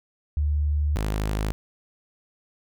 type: tone pair in turn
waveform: sine / sawtooth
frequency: 74 / 52.33 Hz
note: D2 / G#1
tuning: +14 / +14 cents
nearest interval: tritone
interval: 600 cents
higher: first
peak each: -20 dBFS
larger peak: neither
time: 0.37-0.96 / 0.96-1.52 s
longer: first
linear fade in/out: 0 ms
effects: none